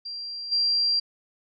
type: tone with level steps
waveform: sine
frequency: 4741 Hz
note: D8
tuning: 16 cents sharp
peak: -32 / -20 dBFS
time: 0.05-1 s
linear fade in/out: 10 ms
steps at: 0.51 s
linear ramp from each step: 20 ms
effects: none